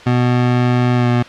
25% pulse tone with pitch glide, 123.47 to 121.42 Hz, B2 to B2, 0 to -29 cents, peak -8 dBFS, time 0.06-1.23 s, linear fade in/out 10 ms, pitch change -29 cents, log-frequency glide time 0.95-1.08 s, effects white hiss -36 dBFS RMS until 1.28 s + low-pass 3000 Hz 12 dB/octave

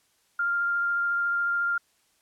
sine tone with vibrato, 1396.9 Hz, F6, in tune, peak -23 dBFS, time 0.39-1.78 s, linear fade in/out 5 ms, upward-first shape sine, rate 14 Hz, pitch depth 8 cents each way, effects white hiss -67 dBFS RMS until 2.21 s + low-pass 11000 Hz 12 dB/octave

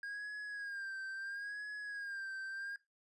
triangle tone with vibrato, 1621 Hz, G#6, 42 cents flat, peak -39 dBFS, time 0.03-2.76 s, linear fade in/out 2 ms, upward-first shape sine, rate 0.74 Hz, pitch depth 68 cents each way, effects noise-tail reverb RT60 0.2 s tail -17 dB re dry + resampled to 24000 Hz

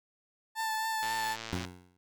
30% pulse tone with vibrato, 883 Hz, A5, 6 cents sharp, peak -28 dBFS, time 0.55-1.37 s, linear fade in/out 50 ms, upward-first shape triangle, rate 3.8 Hz, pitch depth 21 cents each way
click train, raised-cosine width 0.2 ms, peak -22 dBFS, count 71, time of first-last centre 1.03-1.649 s, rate 113 Hz
15% pulse tone with exponential decay, 90 Hz, F#2, 47 cents flat, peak -23 dBFS, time 1.53-1.97 s, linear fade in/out 0 ms, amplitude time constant 95 ms
effects none

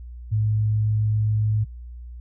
sine tone, 107.4 Hz, A2, 41 cents flat, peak -18 dBFS, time 0.31-1.65 s, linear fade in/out 20 ms, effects added 60 Hz sine -35 dBFS peak until 2.2 s

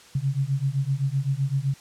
sine beating tone pair, 133.2 / 141 Hz, C3 / C#3, +31 / +30 cents, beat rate 7.8 Hz, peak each -25 dBFS, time 0.15-1.74 s, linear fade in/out 5 ms, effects white hiss -50 dBFS RMS until 1.8 s + low-pass 8000 Hz 12 dB/octave

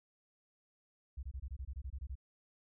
sine tone bursts, 66 Hz, C2, 16 cents sharp, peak -39 dBFS, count 12, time 1.17-2.155 s, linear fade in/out 10 ms, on 61 ms, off 23 ms, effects none

